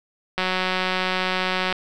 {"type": "click train", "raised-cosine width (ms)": 0.3, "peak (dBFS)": -7, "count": 250, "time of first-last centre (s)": [0.38, 1.726], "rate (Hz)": 185, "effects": []}